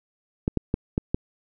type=clicks; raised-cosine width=3 ms; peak=-9 dBFS; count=5; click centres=0.479 / 0.573 / 0.741 / 0.979 / 1.145 s; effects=none